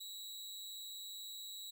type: tone with amplitude modulation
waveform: sawtooth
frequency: 3893 Hz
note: B7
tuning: 26 cents flat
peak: -40 dBFS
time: 0-1.71 s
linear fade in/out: 10 ms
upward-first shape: sine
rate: 198 Hz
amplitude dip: 60%
effects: none